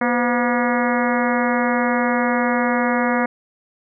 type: harmonic tone with a mistuned harmonic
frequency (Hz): 240.5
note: B3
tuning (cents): -46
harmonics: 1 / 2 / 3 / 4 / 5 / 6 / 7 / 8 / 9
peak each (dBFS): -20 / -23 / -25 / -26 / -27 / -28 / -28 / -29 / -30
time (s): 0.01-3.26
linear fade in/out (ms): 5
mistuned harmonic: 2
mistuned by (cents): +88
effects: none